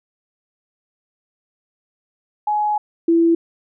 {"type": "tone pair in turn", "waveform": "sine", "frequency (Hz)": [841, 333.8], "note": ["G#5", "E4"], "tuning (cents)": [22, 22], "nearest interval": "octave + major third", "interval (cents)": 1600, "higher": "first", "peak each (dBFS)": [-16, -11], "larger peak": "second", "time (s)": [[2.47, 2.78], [3.08, 3.35]], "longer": "first", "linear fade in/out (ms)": 5, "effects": []}